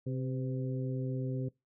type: harmonic tone with a mistuned harmonic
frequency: 130.81 Hz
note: C3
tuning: in tune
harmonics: 1 / 2 / 3 / 4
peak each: -33 / -39 / -43 / -45 dBFS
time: 0.06-1.49 s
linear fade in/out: 10 ms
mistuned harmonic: 4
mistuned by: -40 cents
effects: noise-tail reverb RT60 0.2 s tail -22 dB re dry